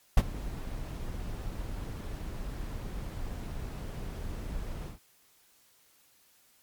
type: noise with ADSR envelope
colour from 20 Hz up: brown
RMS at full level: -18 dBFS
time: 0.17-4.99 s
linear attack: 5 ms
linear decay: 44 ms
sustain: -19 dB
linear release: 130 ms
effects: white hiss -64 dBFS RMS until 6.62 s + MP3 96 kbps